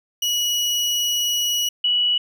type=tone pair in turn; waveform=30% pulse / sine; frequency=2919 / 2939 Hz; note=F#7 / F#7; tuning=-24 / -12 cents; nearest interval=unison; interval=12 cents; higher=second; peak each=-16 dBFS; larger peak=neither; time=0.22-1.69 / 1.84-2.18 s; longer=first; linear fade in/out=5 ms; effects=none